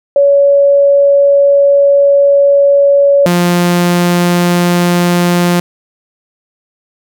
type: tone pair in turn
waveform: sine / sawtooth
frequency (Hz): 563 / 175.45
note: C#5 / F3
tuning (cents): +27 / +8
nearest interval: octave + minor sixth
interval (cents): 2019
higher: first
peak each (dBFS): -4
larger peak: neither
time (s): 0.16-3.26 / 3.26-5.6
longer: first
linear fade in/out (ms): 2
effects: none